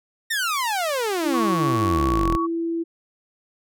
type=exponential sweep; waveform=sawtooth; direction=down; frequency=1877 to 36.71 Hz; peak=-18 dBFS; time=0.3-2.37 s; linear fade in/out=10 ms
type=tone; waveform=sine; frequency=333.2 Hz; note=E4; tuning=19 cents sharp; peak=-22 dBFS; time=1.23-2.84 s; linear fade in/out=20 ms
type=tone with pitch glide; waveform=sine; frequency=1114 to 1121.7 Hz; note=C#6 to C#6; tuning=+8 to +20 cents; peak=-23 dBFS; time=1.33-2.47 s; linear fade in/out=20 ms; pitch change=+12 cents; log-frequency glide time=1.54-1.64 s
effects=none